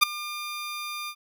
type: tone with ADSR envelope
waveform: 15% pulse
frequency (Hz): 1200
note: D6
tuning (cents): +37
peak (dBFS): -6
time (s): 0.01-1.15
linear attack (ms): 20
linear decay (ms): 10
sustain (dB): -20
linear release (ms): 65
effects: none